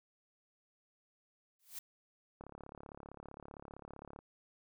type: noise with exponential growth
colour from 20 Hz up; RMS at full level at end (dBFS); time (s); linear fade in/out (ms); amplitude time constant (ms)
blue; -41; 1.59-1.79; 5; 43
type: click train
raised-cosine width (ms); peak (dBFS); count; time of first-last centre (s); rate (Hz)
1; -35; 64; 2.41-4.19; 35.4
effects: none